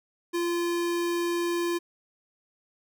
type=tone; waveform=square; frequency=344.7 Hz; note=F4; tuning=23 cents flat; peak=-26 dBFS; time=0.33-1.79 s; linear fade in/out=20 ms; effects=none